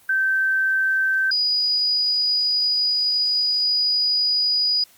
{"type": "tone pair in turn", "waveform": "sine", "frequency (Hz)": [1551, 4924], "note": ["G6", "D#8"], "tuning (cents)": [-19, -19], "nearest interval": "octave + minor sixth", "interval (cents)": 2000, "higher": "second", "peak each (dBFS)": -17, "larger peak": "neither", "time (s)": [[0.09, 1.31], [1.31, 4.84]], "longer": "second", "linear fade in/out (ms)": 5, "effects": ["white hiss -53 dBFS RMS until 4.97 s", "Opus 32 kbps"]}